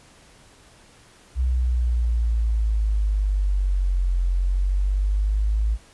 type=exponential two-way sweep; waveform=sine; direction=down then up; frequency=64 to 44.18 to 54.4 Hz; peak=-18 dBFS; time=1.35-5.78 s; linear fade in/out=50 ms; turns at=4.2 s; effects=pink hiss -52 dBFS RMS until 5.93 s + resampled to 24000 Hz